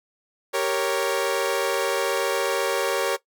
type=chord; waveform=sawtooth; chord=G diminished; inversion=none; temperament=equal; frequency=392 / 466.2 / 554.4 Hz; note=G4 / Bb4 / Db5; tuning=0 / 0 / 0 cents; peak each=-24 / -22 / -21 dBFS; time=0.53-3.17 s; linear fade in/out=20 ms; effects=noise-tail reverb RT60 0.1 s tail -17 dB re dry